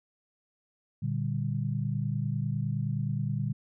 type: chord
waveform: sine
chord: G minor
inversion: first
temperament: equal with one note detuned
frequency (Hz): 117.08 / 146.83 / 196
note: Bb2 / D3 / G3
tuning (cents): +8 / 0 / 0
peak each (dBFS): -31 / -31 / -35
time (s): 1.02-3.53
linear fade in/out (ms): 10
effects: none